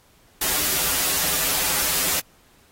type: noise with comb filter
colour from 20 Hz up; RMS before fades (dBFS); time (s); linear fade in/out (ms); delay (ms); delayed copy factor
white; -22; 0.41-2.2; 5; 8.8; -0.9
effects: pink hiss -57 dBFS RMS until 2.71 s + AAC 48 kbps